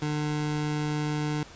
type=tone; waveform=25% pulse; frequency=150 Hz; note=D3; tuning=37 cents sharp; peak=-23 dBFS; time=0.02-1.43 s; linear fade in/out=2 ms; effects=pink hiss -48 dBFS RMS until 1.55 s + resampled to 16000 Hz